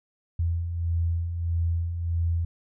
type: beating tone pair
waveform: sine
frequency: 83 / 84.6 Hz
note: E2 / E2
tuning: +12 / +45 cents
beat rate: 1.6 Hz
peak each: -33 / -24 dBFS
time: 0.39-2.45 s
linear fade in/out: 5 ms
effects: none